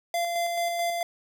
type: tone with tremolo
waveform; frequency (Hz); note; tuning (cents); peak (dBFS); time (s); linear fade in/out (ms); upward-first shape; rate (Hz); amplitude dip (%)
square; 688; F5; -26; -25; 0.14-1.03; 2; square; 4.6; 30
effects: none